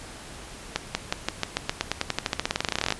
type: accelerating click train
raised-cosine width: 0.2 ms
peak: -6 dBFS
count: 30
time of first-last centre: 0.76-2.923 s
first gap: 190 ms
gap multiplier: 0.92
effects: pink hiss -42 dBFS RMS until 2.99 s + resampled to 24000 Hz